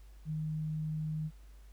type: tone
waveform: sine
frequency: 155.56 Hz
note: D#3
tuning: in tune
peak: -33 dBFS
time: 0.25-1.31 s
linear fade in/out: 50 ms
effects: added 50 Hz sine -51 dBFS peak until 1.72 s + pink hiss -67 dBFS RMS until 1.72 s